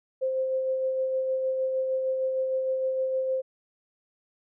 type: tone with tremolo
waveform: sine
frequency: 523.3 Hz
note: C5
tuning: in tune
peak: -23 dBFS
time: 0.21-3.42 s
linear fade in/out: 20 ms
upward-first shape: sine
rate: 6.5 Hz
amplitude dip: 30%
effects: none